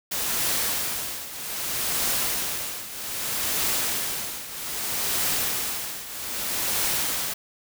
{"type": "noise with tremolo", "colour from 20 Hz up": "white", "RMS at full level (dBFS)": -24, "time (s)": [0.11, 7.34], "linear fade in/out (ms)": 10, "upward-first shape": "triangle", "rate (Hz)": 0.63, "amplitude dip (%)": 80, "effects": []}